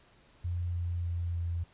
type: tone with pitch steps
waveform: sine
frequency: 87.5 / 86.8 / 86.1 / 85.4 Hz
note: F2 / F2 / F2 / F2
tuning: +4 / -10 / -24 / -38 cents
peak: -30 dBFS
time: 0.44-1.64 s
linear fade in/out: 10 ms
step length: 300 ms
effects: pink hiss -62 dBFS RMS until 1.73 s + resampled to 8000 Hz